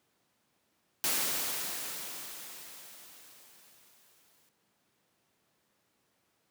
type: noise with exponential decay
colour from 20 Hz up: white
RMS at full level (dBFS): -29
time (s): 1.04-4.49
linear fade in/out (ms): 0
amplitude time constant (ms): 750
effects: pink hiss -74 dBFS RMS until 6.5 s + high-pass 150 Hz 12 dB/octave